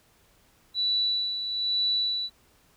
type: tone with tremolo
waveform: sine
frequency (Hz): 3951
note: B7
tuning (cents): 0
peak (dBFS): -22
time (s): 0.74-2.3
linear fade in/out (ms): 50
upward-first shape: sine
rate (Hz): 1.1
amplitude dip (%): 55
effects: pink hiss -62 dBFS RMS until 2.76 s